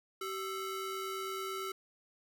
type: ring-modulated tone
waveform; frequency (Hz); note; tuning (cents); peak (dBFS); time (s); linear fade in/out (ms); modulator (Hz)
40% pulse; 857; A5; -46; -33; 0.21-1.72; 5; 473
effects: none